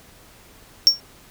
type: tone with exponential decay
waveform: triangle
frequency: 5500 Hz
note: F8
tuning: 27 cents flat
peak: -4 dBFS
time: 0.87-1 s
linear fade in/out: 0 ms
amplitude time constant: 27 ms
effects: pink hiss -49 dBFS RMS until 1.3 s